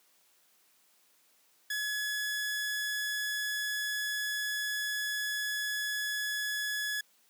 sawtooth tone, 1696 Hz, G#6, 36 cents sharp, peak -28 dBFS, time 1.7-7.01 s, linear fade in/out 5 ms, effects white hiss -67 dBFS RMS until 7.29 s + high-pass 200 Hz 12 dB/octave

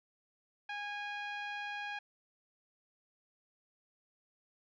10% pulse tone with low-pass filter, 822 Hz, G#5, 18 cents flat, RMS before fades -41 dBFS, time 0.69-1.99 s, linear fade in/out 5 ms, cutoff 2200 Hz, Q 1.1, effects none

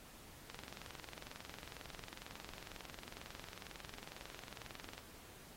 click train, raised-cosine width 0.2 ms, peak -30 dBFS, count 100, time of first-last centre 0.5-4.98 s, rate 22.1 Hz, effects pink hiss -58 dBFS RMS until 5.56 s + AAC 48 kbps

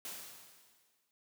white noise with exponential decay, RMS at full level -42 dBFS, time 0.05-1.11 s, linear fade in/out 1 ms, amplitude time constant 230 ms, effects high-pass 100 Hz 12 dB/octave

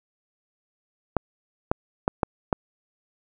clicks, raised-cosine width 1 ms, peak -6 dBFS, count 5, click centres 1.167 / 1.715 / 2.079 / 2.232 / 2.528 s, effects none

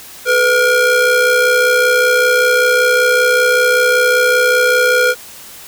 square ring-modulated tone, 466.2 Hz, A#4, in tune, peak -7 dBFS, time 0.25-5.15 s, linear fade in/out 50 ms, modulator 965 Hz, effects white hiss -35 dBFS RMS until 5.67 s

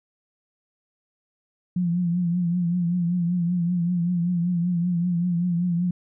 sine tone with vibrato, 174.61 Hz, F3, in tune, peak -20 dBFS, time 1.76-5.91 s, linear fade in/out 5 ms, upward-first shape triangle, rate 5.2 Hz, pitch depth 72 cents each way, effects none

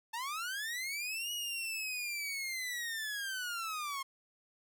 sawtooth linear two-way sweep, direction up then down, 875 to 2918 to 1066 Hz, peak -33 dBFS, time 0.13-4.03 s, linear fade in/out 10 ms, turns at 1.32 s, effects none

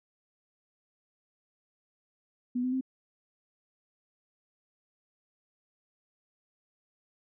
sine tone with pitch steps, 246.9 / 254 / 261.3 Hz, B3 / B3 / C4, 0 / +49 / -2 cents, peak -27 dBFS, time 2.55-2.811 s, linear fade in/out 10 ms, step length 87 ms, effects none

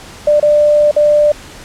sine tone with dropouts, 594 Hz, D5, 20 cents sharp, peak -6 dBFS, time 0.27-1.32 s, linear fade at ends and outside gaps 5 ms, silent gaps 0.399-0.426 / 0.913-0.963 s, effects pink hiss -34 dBFS RMS until 1.64 s + low-pass 9000 Hz 12 dB/octave

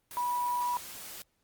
sine tone in noise, 976 Hz, B5, 21 cents flat, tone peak -28 dBFS, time 0.17-0.77 s, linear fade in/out 0 ms, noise white, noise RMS -44 dBFS, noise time 0.11-1.22 s, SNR +13 dB, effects pink hiss -75 dBFS RMS until 1.43 s + Opus 32 kbps

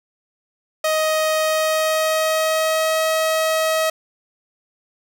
sawtooth tone with pitch glide, 627 to 637.2 Hz, D#5 to D#5, +13 to +41 cents, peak -13 dBFS, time 0.84-3.9 s, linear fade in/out 5 ms, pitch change +28 cents, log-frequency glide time 1.38-3.02 s, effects none

